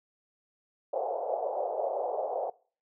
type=band-pass noise; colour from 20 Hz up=white; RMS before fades=-32 dBFS; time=0.93-2.5 s; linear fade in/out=5 ms; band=460 to 770 Hz; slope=48 dB/octave; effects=noise-tail reverb RT60 0.4 s tail -22 dB re dry